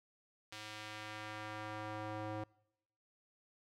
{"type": "tone with band-pass filter sweep", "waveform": "square", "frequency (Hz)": 107, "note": "A2", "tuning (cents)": -48, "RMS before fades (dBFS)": -45, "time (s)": [0.52, 2.44], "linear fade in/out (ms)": 5, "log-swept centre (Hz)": [3600, 620], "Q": 0.81, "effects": ["noise-tail reverb RT60 0.8 s tail -24 dB re dry"]}